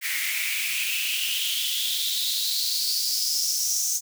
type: noise with high-pass filter sweep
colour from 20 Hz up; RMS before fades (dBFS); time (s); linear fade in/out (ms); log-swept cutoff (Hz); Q
white; -26; 0.01-4.01; 50; 2000 to 6300; 6.4
effects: none